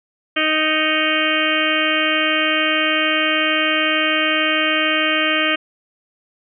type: harmonic tone with a mistuned harmonic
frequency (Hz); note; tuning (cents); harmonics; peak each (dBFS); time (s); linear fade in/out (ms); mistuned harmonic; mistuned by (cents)
311.1; D#4; 0; 1 / 2 / 4 / 5 / 6 / 7 / 8 / 9 / 10; -24 / -24 / -24 / -24 / -24 / -24 / -24 / -24 / -24; 0.36-5.56; 10; 7; +30
effects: none